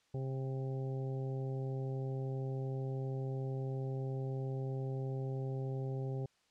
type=harmonic tone with a mistuned harmonic; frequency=132.9 Hz; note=C3; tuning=27 cents sharp; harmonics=1 / 2 / 3 / 4 / 5 / 6; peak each=-36 / -49 / -44 / -49 / -58 / -54 dBFS; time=0.14-6.26 s; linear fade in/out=5 ms; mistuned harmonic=6; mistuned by=-16 cents; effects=white hiss -73 dBFS RMS until 6.5 s + low-pass 6000 Hz 12 dB/octave